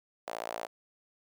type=tone with high-pass filter; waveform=sawtooth; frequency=56.7 Hz; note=A#1; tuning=47 cents flat; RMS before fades=-39 dBFS; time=0.27-0.67 s; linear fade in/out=10 ms; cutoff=650 Hz; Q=2.9; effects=none